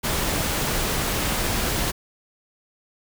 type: noise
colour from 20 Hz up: pink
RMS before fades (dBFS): -24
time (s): 0.03-1.92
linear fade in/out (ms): 20
effects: none